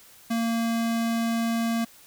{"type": "tone", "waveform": "square", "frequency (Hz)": 229.7, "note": "A#3", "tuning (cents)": -25, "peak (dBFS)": -24, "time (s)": [0.3, 1.85], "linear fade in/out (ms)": 10, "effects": ["white hiss -52 dBFS RMS until 2.06 s"]}